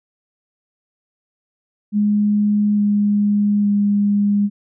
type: tone with pitch steps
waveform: sine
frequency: 207.7 / 205.8 / 203.9 Hz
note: G#3 / G#3 / G#3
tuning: 0 / -16 / -32 cents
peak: -13 dBFS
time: 1.92-4.5 s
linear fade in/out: 50 ms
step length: 860 ms
effects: none